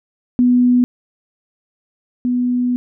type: tone pair in turn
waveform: sine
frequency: 246.9 / 246.9 Hz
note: B3 / B3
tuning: 0 / 0 cents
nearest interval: unison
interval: 0 cents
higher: neither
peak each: -9 / -14 dBFS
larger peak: first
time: 0.39-0.84 / 2.25-2.76 s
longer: second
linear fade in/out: 0 ms
effects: none